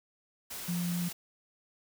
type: tone in noise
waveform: sine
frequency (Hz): 174.61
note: F3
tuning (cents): 0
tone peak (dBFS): -30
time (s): 0.68-1.09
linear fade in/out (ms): 10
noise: white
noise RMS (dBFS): -41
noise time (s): 0.5-1.13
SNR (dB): +8
effects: none